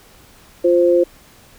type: tone pair together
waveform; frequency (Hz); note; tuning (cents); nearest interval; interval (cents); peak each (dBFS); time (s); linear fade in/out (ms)
sine; 349.2 / 523.2; F4 / C5; 0 / 0; perfect fifth; 700; -13; 0.64-1.04; 10
effects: pink hiss -47 dBFS RMS until 1.58 s